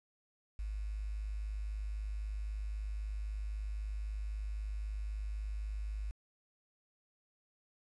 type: tone with quantisation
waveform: sine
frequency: 51.91 Hz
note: G#1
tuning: in tune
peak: -36 dBFS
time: 0.59-6.11 s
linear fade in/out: 0 ms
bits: 10
effects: resampled to 24000 Hz